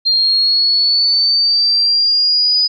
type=linear sweep; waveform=sine; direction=up; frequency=4186 to 4978 Hz; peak=-10 dBFS; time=0.05-2.68 s; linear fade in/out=20 ms; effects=none